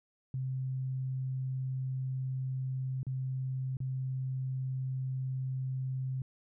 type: tone with dropouts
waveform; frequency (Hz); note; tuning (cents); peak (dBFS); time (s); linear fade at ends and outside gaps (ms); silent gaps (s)
sine; 130.81; C3; 0; -32; 0.34-6.22; 2; 3.031-3.067 / 3.77-3.803
effects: none